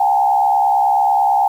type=tone with frequency modulation; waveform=sine; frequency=810 Hz; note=G#5; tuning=43 cents flat; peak=-11 dBFS; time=0-1.48 s; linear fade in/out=5 ms; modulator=69.1 Hz; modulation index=1; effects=7-bit